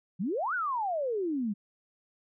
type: exponential two-way sweep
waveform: sine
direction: up then down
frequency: 161.3 to 1534 to 194.2 Hz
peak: -28 dBFS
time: 0.19-1.54 s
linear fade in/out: 20 ms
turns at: 0.54 s
effects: none